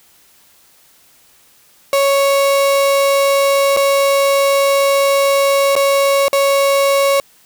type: tone with dropouts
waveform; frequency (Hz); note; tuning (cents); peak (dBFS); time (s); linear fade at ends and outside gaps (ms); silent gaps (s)
35% pulse; 554.4; C#5; 0; -9; 1.93-7.2; 1; 3.765-3.771 / 5.754-5.763 / 6.282-6.33
effects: white hiss -50 dBFS RMS until 7.45 s